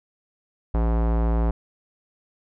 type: tone with low-pass filter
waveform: square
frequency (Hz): 56.7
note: A#1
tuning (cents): -47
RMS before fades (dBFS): -21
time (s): 0.74-1.51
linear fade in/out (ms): 5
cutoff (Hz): 930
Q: 1.2
effects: none